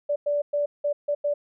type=tone bursts at uneven times; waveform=sine; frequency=582 Hz; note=D5; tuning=16 cents flat; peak=-21 dBFS; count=6; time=0.09-0.16 / 0.26-0.42 / 0.53-0.66 / 0.84-0.93 / 1.08-1.15 / 1.24-1.34 s; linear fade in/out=10 ms; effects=none